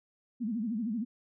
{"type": "tone with vibrato", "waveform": "sine", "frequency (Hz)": 223.9, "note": "A3", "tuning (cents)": 30, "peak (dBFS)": -30, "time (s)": [0.4, 1.05], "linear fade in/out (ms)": 20, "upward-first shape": "sine", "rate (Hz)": 13, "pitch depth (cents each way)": 170, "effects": []}